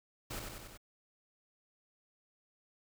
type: noise with echo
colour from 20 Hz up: pink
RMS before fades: -41 dBFS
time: 0.3-0.4 s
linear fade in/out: 10 ms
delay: 94 ms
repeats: 4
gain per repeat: -3 dB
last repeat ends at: 0.776 s
effects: none